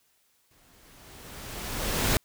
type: noise with exponential growth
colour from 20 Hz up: pink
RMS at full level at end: -23 dBFS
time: 0.51-2.17 s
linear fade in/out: 1 ms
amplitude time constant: 360 ms
effects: white hiss -68 dBFS RMS until 2.24 s